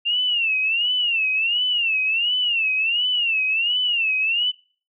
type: tone with vibrato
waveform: sine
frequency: 2754 Hz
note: F7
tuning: 25 cents flat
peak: -18 dBFS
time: 0.05-4.52 s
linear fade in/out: 20 ms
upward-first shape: sine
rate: 1.4 Hz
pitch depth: 150 cents each way
effects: noise-tail reverb RT60 0.4 s tail -22 dB re dry

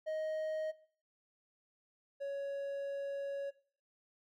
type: tone pair in turn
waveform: triangle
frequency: 626 / 557.7 Hz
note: D#5 / C#5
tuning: +10 / +10 cents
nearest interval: major second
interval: 200 cents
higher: first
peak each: -33 / -35 dBFS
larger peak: first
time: 0.06-0.72 / 2.2-3.51 s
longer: second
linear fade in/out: 20 ms
effects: noise-tail reverb RT60 0.5 s tail -19 dB re dry

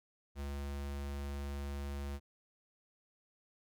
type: tone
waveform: square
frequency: 70.5 Hz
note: C#2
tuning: 30 cents sharp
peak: -39 dBFS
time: 0.35-2.2 s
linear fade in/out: 50 ms
effects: none

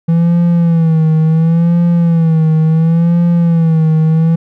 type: tone with vibrato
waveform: triangle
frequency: 164.81 Hz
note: E3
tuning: in tune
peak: -5 dBFS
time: 0.08-4.36 s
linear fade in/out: 10 ms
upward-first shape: sine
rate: 0.71 Hz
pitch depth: 74 cents each way
effects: none

